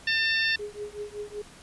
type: harmonic tone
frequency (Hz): 897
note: A5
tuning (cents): +33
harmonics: 2 / 3 / 4 / 5 / 6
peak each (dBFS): -25 / -29 / -31 / -33 / -35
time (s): 0.07-0.56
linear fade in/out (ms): 5
type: tone with tremolo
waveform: sine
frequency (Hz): 415.3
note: G#4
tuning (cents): 0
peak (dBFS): -30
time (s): 0.59-1.42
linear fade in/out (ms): 5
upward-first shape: triangle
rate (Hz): 5.3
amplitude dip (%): 100
effects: pink hiss -50 dBFS RMS until 1.62 s + resampled to 24000 Hz